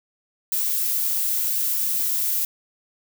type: noise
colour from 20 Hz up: violet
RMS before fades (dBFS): -23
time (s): 0.52-2.45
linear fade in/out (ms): 2
effects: none